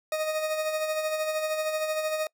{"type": "tone with tremolo", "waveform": "40% pulse", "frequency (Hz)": 622.3, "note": "D#5", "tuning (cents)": 0, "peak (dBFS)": -24, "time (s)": [0.12, 2.27], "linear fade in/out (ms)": 2, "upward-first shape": "sine", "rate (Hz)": 13, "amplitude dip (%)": 45, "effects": ["noise-tail reverb RT60 0.1 s tail -25 dB re dry"]}